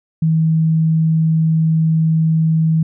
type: tone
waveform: sine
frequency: 160.4 Hz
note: E3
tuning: 47 cents flat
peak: -11 dBFS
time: 0.22-2.83 s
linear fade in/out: 5 ms
effects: none